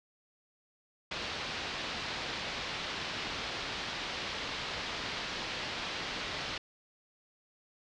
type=low-pass noise; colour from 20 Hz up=white; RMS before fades=-38 dBFS; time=1.11-6.58 s; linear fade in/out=5 ms; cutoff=4500 Hz; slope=24 dB/octave; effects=low-pass 7000 Hz 12 dB/octave